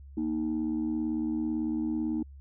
sine tone pair together, 233.1 / 311.1 Hz, A#3 / D#4, 0 / 0 cents, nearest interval perfect fourth, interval 500 cents, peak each -30 / -28 dBFS, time 0.17-2.23 s, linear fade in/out 5 ms, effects tanh soft clip ceiling -23 dBFS + added 69 Hz sine -45 dBFS peak until 2.4 s

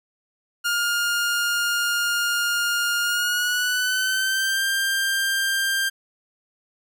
sawtooth tone with pitch glide, 1414 to 1587.2 Hz, F6 to G6, +21 to +21 cents, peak -17 dBFS, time 0.64-5.9 s, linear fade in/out 20 ms, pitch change +200 cents, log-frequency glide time 3.02-4.64 s, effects none

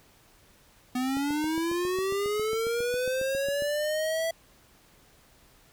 square linear sweep, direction up, 247.9 to 662 Hz, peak -27 dBFS, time 0.95-4.31 s, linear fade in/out 5 ms
click train, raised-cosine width 2 ms, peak -27 dBFS, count 19, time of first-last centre 1.17-3.622 s, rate 7.34 Hz
effects pink hiss -59 dBFS RMS until 5.72 s

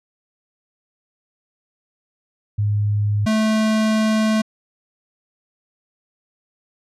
sine / square tone pair in turn, 103.83 / 217.8 Hz, G#2 / A3, 0 / -17 cents, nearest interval octave + minor second, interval 1283 cents, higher second, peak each -16 dBFS, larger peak neither, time 2.58-3.26 / 3.26-4.42 s, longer second, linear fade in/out 10 ms, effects low-pass 8000 Hz 12 dB/octave

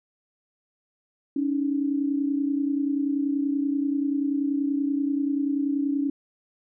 sine tone pair together, 280 / 310.4 Hz, C#4 / D#4, +18 / -4 cents, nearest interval major second, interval 178 cents, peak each -23 / -29 dBFS, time 1.36-6.1 s, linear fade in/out 5 ms, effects none

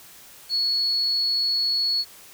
sine tone, 4377 Hz, C#8, 23 cents flat, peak -20 dBFS, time 0.49-2.05 s, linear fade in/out 50 ms, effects white hiss -47 dBFS RMS until 2.33 s

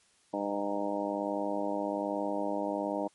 harmonic tone with a mistuned harmonic, 101.2 Hz, G#2, 44 cents flat, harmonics 2 / 3 / 4 / 5 / 6 / 7 / 8 / 9, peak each -40 / -35 / -43 / -38 / -35 / -42 / -40 / -39 dBFS, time 0.33-3.08 s, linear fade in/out 10 ms, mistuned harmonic 9, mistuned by +32 cents, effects white hiss -66 dBFS RMS until 3.14 s + MP3 48 kbps

